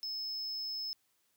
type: tone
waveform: triangle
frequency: 5210 Hz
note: E8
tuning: 21 cents flat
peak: -35 dBFS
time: 0.03-0.93 s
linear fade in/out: 0 ms
effects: white hiss -75 dBFS RMS until 1.36 s + high-pass 60 Hz 12 dB/octave